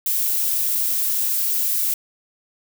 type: noise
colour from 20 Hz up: violet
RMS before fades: -21 dBFS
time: 0.06-1.94 s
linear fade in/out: 2 ms
effects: none